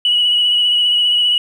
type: tone with vibrato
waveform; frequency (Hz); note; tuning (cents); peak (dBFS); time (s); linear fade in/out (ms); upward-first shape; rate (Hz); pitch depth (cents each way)
sine; 2932; F#7; -16; -10; 0.05-1.38; 2; sine; 15; 25
effects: tanh soft clip ceiling -6 dBFS + 8-bit